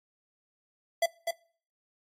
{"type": "tone with echo", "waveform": "square", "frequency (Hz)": 670, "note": "E5", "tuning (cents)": 28, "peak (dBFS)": -23, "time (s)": [1.02, 1.06], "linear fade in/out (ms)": 5, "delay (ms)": 250, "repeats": 1, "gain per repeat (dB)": -5, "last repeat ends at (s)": 1.31, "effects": ["noise-tail reverb RT60 0.5 s tail -24 dB re dry", "AAC 48 kbps"]}